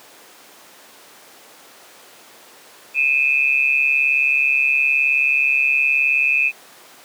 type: tone pair together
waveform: sine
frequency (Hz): 2460 / 2599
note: D#7 / E7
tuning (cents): -20 / -25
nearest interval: minor second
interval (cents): 95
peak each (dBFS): -17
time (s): 2.94-6.52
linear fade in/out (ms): 50
effects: pink hiss -44 dBFS RMS until 7.04 s + high-pass 400 Hz 12 dB/octave